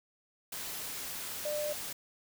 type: tone in noise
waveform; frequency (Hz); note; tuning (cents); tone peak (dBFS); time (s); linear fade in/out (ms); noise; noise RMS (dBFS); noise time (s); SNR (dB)
sine; 597; D5; +28; -32; 1.45-1.73; 5; white; -40; 0.52-1.93; +5
effects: none